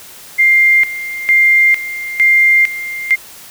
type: tone with tremolo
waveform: sine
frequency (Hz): 2100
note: C7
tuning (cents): +6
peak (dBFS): -6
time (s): 0.38-3.16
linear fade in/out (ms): 20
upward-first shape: square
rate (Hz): 1.1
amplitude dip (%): 80
effects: white hiss -36 dBFS RMS until 3.5 s